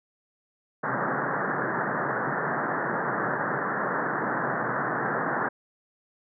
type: band-pass noise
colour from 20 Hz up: white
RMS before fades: -28 dBFS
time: 0.83-5.49 s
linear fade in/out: 10 ms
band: 120 to 1800 Hz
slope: 96 dB/octave
effects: none